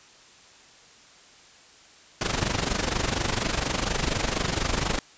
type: noise with amplitude modulation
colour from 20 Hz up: pink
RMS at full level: -23 dBFS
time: 2.21-4.99 s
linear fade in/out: 2 ms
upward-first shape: sine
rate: 24.2 Hz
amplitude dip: 75%
effects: white hiss -52 dBFS RMS until 5.17 s + resampled to 16000 Hz